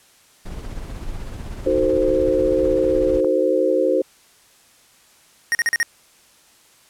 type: noise with tremolo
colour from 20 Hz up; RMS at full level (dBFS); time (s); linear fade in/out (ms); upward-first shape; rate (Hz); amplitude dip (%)
brown; -28; 0.45-3.21; 10; triangle; 16; 45
type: chord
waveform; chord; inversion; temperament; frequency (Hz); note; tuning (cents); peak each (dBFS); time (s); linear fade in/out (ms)
sine; D# diminished seventh; none; equal with one note detuned; 311.1 / 370 / 451.3 / 523.3; D#4 / F#4 / A4 / C5; 0 / 0 / +44 / 0; -23 / -21 / -23 / -18; 1.66-4.02; 5
type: click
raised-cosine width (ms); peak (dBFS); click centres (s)
1; -19; 3.246
type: tone bursts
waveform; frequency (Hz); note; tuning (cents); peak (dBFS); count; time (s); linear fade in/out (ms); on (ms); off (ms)
square; 1864.7; A#6; 0; -16; 5; 5.52-5.829; 0; 29; 41
effects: white hiss -53 dBFS RMS until 6.89 s + low-pass 11000 Hz 12 dB/octave